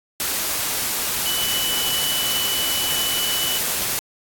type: tone in noise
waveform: sine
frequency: 2976 Hz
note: F#7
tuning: 9 cents sharp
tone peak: -23 dBFS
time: 1.26-3.58 s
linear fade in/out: 0 ms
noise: white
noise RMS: -23 dBFS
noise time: 0.2-3.99 s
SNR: -3 dB
effects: AAC 64 kbps